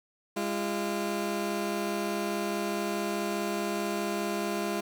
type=tone pair together; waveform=20% pulse; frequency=203.7 / 342.6 Hz; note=G#3 / F4; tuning=-33 / -33 cents; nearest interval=major sixth; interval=900 cents; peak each=-27 / -27 dBFS; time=0.36-4.81 s; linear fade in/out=10 ms; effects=10-bit